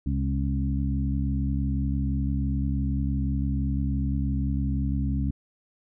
harmonic tone with a mistuned harmonic, 68.7 Hz, C#2, 15 cents flat, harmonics 1 / 2 / 3 / 4, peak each -26 / -29 / -31 / -32 dBFS, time 0.06-5.31 s, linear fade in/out 5 ms, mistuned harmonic 2, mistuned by -34 cents, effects none

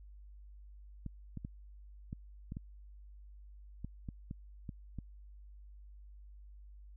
clicks, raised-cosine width 5 ms, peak -29 dBFS, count 11, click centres 1.063 / 1.373 / 1.449 / 2.129 / 2.521 / 2.569 / 3.846 / 4.088 / 4.311 / 4.692 / 4.987 s, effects added 50 Hz sine -51 dBFS peak until 6.96 s

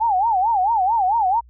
sine tone with vibrato, 827 Hz, G#5, 8 cents flat, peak -15 dBFS, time 0-1.41 s, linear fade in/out 20 ms, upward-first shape sine, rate 4.5 Hz, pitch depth 220 cents each way, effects added 60 Hz sine -45 dBFS peak until 1.49 s

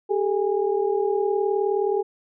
sine tone cluster, 393.8 / 433.1 / 819 Hz, G4 / A4 / G#5, +8 / -27 / -24 cents, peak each -22 / -24 / -29 dBFS, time 0.09-2.03 s, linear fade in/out 20 ms, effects none

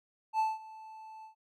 triangle tone with ADSR envelope, 877 Hz, A5, 6 cents flat, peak -23 dBFS, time 0.33-1.35 s, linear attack 62 ms, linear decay 190 ms, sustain -21 dB, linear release 110 ms, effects none

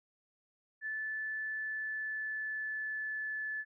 sine tone with pitch glide, 1745 to 1732.9 Hz, A6 to A6, -15 to -27 cents, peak -35 dBFS, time 0.81-3.65 s, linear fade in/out 50 ms, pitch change -12 cents, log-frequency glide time 1.48-3.46 s, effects none

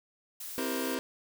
blue noise, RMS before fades -41 dBFS, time 0.4-0.95 s, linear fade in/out 5 ms
sawtooth chord, C dominant seventh, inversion none, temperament just, 261.6 / 327 / 392.4 / 470.9 Hz, C4 / E4 / G4 / Bb4, 0 / -14 / +2 / +18 cents, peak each -30 / -34 / -34 / -34 dBFS, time 0.58-0.99 s, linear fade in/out 0 ms
effects none

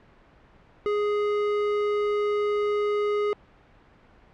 square tone, 415.3 Hz, G#4, in tune, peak -23 dBFS, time 0.86-3.33 s, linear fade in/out 0 ms, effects pink hiss -55 dBFS RMS until 4.33 s + low-pass 2000 Hz 12 dB/octave

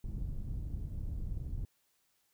pink low-pass noise, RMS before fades -38 dBFS, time 0.04-1.65 s, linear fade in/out 2 ms, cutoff 120 Hz, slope 12 dB/octave, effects white hiss -75 dBFS RMS until 2.33 s

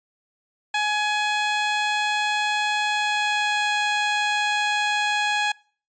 15% pulse tone with pitch glide, 840 to 834.7 Hz, G#5 to G#5, +19 to +9 cents, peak -14 dBFS, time 0.74-5.52 s, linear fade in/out 5 ms, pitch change -10 cents, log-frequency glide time 2.86-3.75 s, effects noise-tail reverb RT60 0.4 s tail -23 dB re dry + resampled to 16000 Hz

